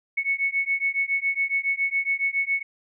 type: beating tone pair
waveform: sine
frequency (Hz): 2206 / 2213.2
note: C#7 / C#7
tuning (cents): -9 / -3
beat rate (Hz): 7.2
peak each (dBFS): -25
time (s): 0.17-2.63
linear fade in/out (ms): 10
effects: none